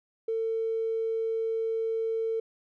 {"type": "tone with tanh clipping", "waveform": "triangle", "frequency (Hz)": 450, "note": "A4", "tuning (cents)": 39, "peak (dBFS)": -26, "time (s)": [0.28, 2.4], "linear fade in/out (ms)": 5, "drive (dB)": 2, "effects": []}